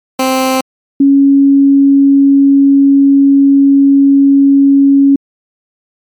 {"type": "tone pair in turn", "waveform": ["15% pulse", "sine"], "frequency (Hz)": [261.6, 277.2], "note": ["C4", "C#4"], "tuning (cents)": [0, 0], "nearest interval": "minor second", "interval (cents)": 100, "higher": "second", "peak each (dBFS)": -3, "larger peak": "neither", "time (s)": [[0.19, 0.61], [1, 5.16]], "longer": "second", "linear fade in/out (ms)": 5, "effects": ["MP3 96 kbps"]}